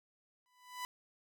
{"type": "tone with exponential growth", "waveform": "sawtooth", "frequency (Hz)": 995, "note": "B5", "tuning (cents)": 13, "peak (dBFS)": -33, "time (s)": [0.46, 0.85], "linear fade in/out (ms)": 0, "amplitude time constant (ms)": 83, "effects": []}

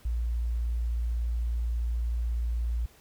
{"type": "tone", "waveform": "sine", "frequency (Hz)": 58.27, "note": "A#1", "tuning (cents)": 0, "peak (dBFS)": -26, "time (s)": [0.05, 2.86], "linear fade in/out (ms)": 5, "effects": ["pink hiss -58 dBFS RMS until 3 s"]}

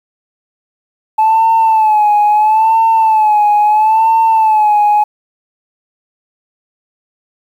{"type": "tone with vibrato", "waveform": "sine", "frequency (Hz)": 866, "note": "A5", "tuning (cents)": -28, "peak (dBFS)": -5, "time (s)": [1.18, 5.04], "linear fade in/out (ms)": 10, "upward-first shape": "sine", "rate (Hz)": 0.75, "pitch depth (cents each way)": 68, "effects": ["tanh soft clip ceiling -4 dBFS", "7-bit"]}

